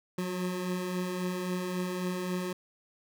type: beating tone pair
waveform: 25% pulse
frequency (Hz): 178.3 / 182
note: F3 / F#3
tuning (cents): +36 / -28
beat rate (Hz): 3.7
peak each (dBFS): -36 / -28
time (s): 0.18-2.53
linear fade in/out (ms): 5
effects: none